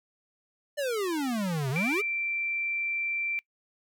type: exponential two-way sweep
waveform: square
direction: down then up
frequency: 604 to 126.6 to 445.4 Hz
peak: -28 dBFS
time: 0.77-2.02 s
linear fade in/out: 20 ms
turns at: 1.7 s
type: tone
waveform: sine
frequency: 2349 Hz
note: D7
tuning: in tune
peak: -28 dBFS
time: 1.76-3.39 s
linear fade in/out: 0 ms
effects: noise-tail reverb RT60 0.1 s tail -25 dB re dry